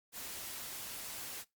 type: noise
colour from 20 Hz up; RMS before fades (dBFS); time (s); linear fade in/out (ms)
white; -44; 0.12-1.45; 50
effects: noise-tail reverb RT60 0.2 s tail -22 dB re dry + Opus 48 kbps